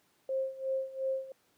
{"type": "tone with tremolo", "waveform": "sine", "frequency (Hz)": 531, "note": "C5", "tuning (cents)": 25, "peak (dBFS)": -28, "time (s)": [0.29, 1.32], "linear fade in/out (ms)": 2, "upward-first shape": "sine", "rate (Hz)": 2.8, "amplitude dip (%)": 85, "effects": ["pink hiss -70 dBFS RMS until 1.57 s", "high-pass 150 Hz 12 dB/octave"]}